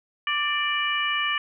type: harmonic tone with a mistuned harmonic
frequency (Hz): 587.3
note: D5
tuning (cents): 0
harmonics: 2 / 3 / 4 / 5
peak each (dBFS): -28 / -28 / -28 / -28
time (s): 0.27-1.38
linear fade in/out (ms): 2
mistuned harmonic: 3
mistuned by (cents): +20
effects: none